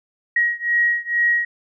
sine beating tone pair, 1895 / 1897.2 Hz, A#6 / A#6, +28 / +30 cents, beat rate 2.2 Hz, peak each -19 / -20 dBFS, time 0.36-1.45 s, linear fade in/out 5 ms, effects none

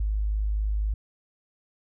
sine tone, 52 Hz, G#1, 3 cents sharp, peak -23 dBFS, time 0-0.94 s, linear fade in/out 5 ms, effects none

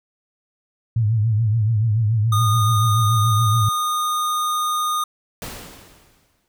sine tone with vibrato, 110 Hz, A2, in tune, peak -15 dBFS, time 0.96-3.69 s, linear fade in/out 5 ms, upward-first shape triangle, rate 7 Hz, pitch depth 130 cents each way
square tone, 1228 Hz, D#6, 23 cents flat, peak -20 dBFS, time 2.32-5.04 s, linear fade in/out 5 ms
pink noise with exponential decay, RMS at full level -30 dBFS, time 5.42-6.48 s, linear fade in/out 1 ms, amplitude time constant 230 ms
effects none

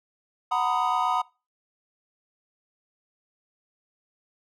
triangle chord, B major seventh, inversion second, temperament equal with one note detuned, 740 / 932.3 / 1000.4 / 1244.5 Hz, F#5 / A#5 / B5 / D#6, 0 / 0 / +22 / 0 cents, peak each -26 dBFS, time 0.51-1.22 s, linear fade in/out 10 ms, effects noise-tail reverb RT60 0.3 s tail -24 dB re dry

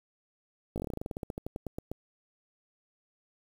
slowing click train, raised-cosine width 2 ms, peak -22 dBFS, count 21, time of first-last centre 0.76-1.916 s, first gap 18 ms, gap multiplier 1.11, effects 8-bit

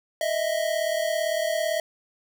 square tone pair together, 622.3 / 660.1 Hz, D#5 / E5, 0 / +2 cents, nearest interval minor second, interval 102 cents, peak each -27 dBFS, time 0.21-1.8 s, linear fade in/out 2 ms, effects none

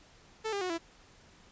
sawtooth tone with pitch steps, 440 / 401.2 / 365.7 / 333.5 Hz, A4 / G4 / F#4 / E4, 0 / +40 / -20 / +20 cents, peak -28 dBFS, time 0.44-0.784 s, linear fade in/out 20 ms, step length 86 ms, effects pink hiss -59 dBFS RMS until 1.51 s + resampled to 16000 Hz

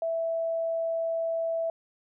sine tone, 659.3 Hz, E5, in tune, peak -26 dBFS, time 0.02-1.7 s, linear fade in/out 2 ms, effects none

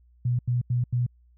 sine tone bursts, 122.4 Hz, B2, 15 cents flat, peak -21 dBFS, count 4, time 0.25-1.065 s, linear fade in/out 5 ms, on 140 ms, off 85 ms, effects added 60 Hz sine -55 dBFS peak until 1.37 s

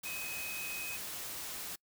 sine tone in noise, 2526 Hz, D#7, 26 cents sharp, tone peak -40 dBFS, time 0.05-0.97 s, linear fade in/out 10 ms, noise white, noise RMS -42 dBFS, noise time 0.03-1.76 s, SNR -1 dB, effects noise-tail reverb RT60 0.1 s tail -26 dB re dry

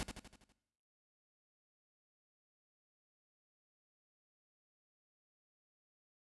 pink noise with echo, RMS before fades -39 dBFS, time 0-0.03 s, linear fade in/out 0 ms, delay 82 ms, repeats 6, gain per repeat -5 dB, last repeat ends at 0.522 s, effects noise-tail reverb RT60 0.9 s tail -19 dB re dry + resampled to 24000 Hz

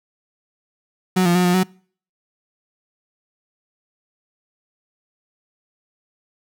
35% pulse tone with pitch steps, 184.5 / 173.8 / 180.4 / 177.9 / 185.8 Hz, F#3 / F3 / F#3 / F3 / F#3, -5 / -8 / -44 / +32 / +7 cents, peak -12 dBFS, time 1.16-1.635 s, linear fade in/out 10 ms, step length 95 ms, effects noise-tail reverb RT60 0.5 s tail -26 dB re dry

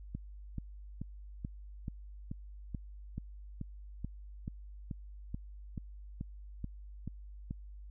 click train, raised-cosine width 5 ms, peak -26 dBFS, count 18, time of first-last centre 0.15-7.509 s, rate 2.31 Hz, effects added 50 Hz sine -46 dBFS peak until 7.9 s

